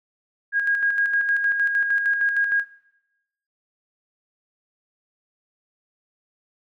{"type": "tone with tremolo", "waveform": "sine", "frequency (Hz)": 1633, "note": "G#6", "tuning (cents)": -30, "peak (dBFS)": -17, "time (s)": [0.52, 2.65], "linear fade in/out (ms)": 50, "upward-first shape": "square", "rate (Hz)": 6.5, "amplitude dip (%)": 45, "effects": ["noise-tail reverb RT60 0.9 s tail -19 dB re dry"]}